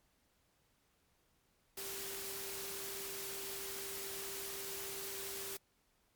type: tone in noise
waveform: sine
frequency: 392.2 Hz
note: G4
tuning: 1 cent sharp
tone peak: -49 dBFS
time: 1.77-5.57 s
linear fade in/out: 5 ms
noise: white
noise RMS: -44 dBFS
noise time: 1.77-5.57 s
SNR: -8 dB
effects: pink hiss -75 dBFS RMS until 6.15 s + MP3 96 kbps